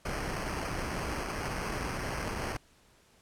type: noise with sample-and-hold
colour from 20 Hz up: pink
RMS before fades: -35 dBFS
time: 0.05-2.57 s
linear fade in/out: 5 ms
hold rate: 3675 Hz
effects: pink hiss -63 dBFS RMS until 3.21 s + low-pass 11000 Hz 12 dB/octave